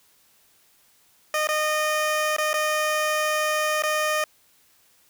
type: tone with dropouts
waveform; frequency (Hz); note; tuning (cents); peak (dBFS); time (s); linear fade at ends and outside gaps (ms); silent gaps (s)
15% pulse; 613; D#5; -26; -15; 1.34-4.24; 2; 1.472-1.488 / 2.365-2.383 / 2.532-2.54 / 3.823-3.835
effects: white hiss -60 dBFS RMS until 5.09 s